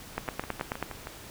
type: two click trains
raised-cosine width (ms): 0.5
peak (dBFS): -14 / -21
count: 7 / 6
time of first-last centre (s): 0.18-0.827 / 0.28-1.071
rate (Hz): 9.28 / 6.32
effects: pink hiss -46 dBFS RMS until 1.3 s